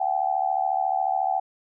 sine tone with amplitude modulation, 764 Hz, G5, 45 cents flat, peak -17 dBFS, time 0-1.4 s, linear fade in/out 10 ms, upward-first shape sine, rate 74.1 Hz, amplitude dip 95%, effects none

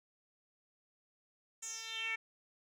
10% pulse tone with band-pass filter sweep, 449.3 Hz, A4, 36 cents sharp, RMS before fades -41 dBFS, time 1.62-2.16 s, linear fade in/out 10 ms, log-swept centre 7700 to 2100 Hz, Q 4.9, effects none

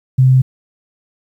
sine tone, 130 Hz, C3, 11 cents flat, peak -6 dBFS, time 0.18-0.42 s, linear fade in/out 10 ms, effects 8-bit

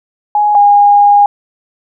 sine tone pair in turn, 834 / 816.8 Hz, G#5 / G#5, +7 / -29 cents, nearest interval unison, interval 36 cents, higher first, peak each -7 / -3 dBFS, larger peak second, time 0.35-0.55 / 0.55-1.26 s, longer second, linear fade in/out 2 ms, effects none

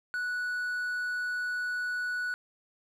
triangle tone, 1475 Hz, F#6, 6 cents flat, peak -28 dBFS, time 0.14-2.34 s, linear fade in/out 0 ms, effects none

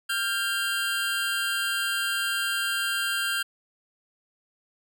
25% pulse tone pair together, 1391.7 / 1585 Hz, F6 / G6, -6 / +19 cents, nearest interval major second, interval 225 cents, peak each -26 / -23 dBFS, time 0.09-3.43 s, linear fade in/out 10 ms, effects none

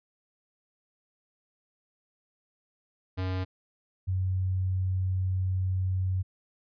square / sine tone pair in turn, 92.9 / 93.3 Hz, F#2 / F#2, +7 / +15 cents, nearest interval unison, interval 8 cents, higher second, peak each -29 / -25 dBFS, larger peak second, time 3.17-3.45 / 4.07-6.23 s, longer second, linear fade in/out 20 ms, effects resampled to 11025 Hz

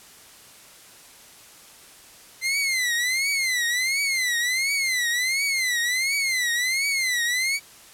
sawtooth tone with vibrato, 2059 Hz, C7, 28 cents flat, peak -18 dBFS, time 2.41-7.6 s, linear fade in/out 50 ms, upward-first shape triangle, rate 1.4 Hz, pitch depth 180 cents each way, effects white hiss -48 dBFS RMS until 7.93 s + low-pass 12000 Hz 12 dB/octave

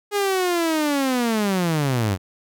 sawtooth linear sweep, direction down, 415.3 to 89.2 Hz, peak -15 dBFS, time 0.11-2.18 s, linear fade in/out 50 ms, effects none

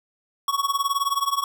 square tone with tremolo, 1115 Hz, C#6, 10 cents sharp, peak -18 dBFS, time 0.48-1.44 s, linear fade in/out 2 ms, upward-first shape triangle, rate 19 Hz, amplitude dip 95%, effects none

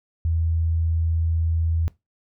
sine tone, 82 Hz, E2, 9 cents flat, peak -19 dBFS, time 0.25-1.88 s, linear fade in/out 0 ms, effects noise-tail reverb RT60 0.2 s tail -20 dB re dry

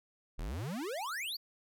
square exponential sweep, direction up, 34.16 to 4800 Hz, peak -37 dBFS, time 0.38-1.37 s, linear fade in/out 10 ms, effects none

